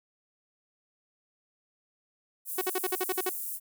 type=high-pass noise; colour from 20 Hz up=pink; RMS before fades=-36 dBFS; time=2.45-3.6 s; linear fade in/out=50 ms; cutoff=10000 Hz; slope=24 dB/octave
type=tone bursts; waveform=sawtooth; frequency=371.9 Hz; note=F#4; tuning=9 cents sharp; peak=-23 dBFS; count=9; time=2.58-3.294 s; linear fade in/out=5 ms; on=34 ms; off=51 ms
effects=none